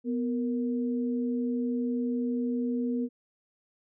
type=tone pair together; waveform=sine; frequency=246.9 / 466.1 Hz; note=B3 / A#4; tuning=0 / 0 cents; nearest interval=major seventh; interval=1100 cents; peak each=-27 / -35 dBFS; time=0.04-3.09 s; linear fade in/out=50 ms; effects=none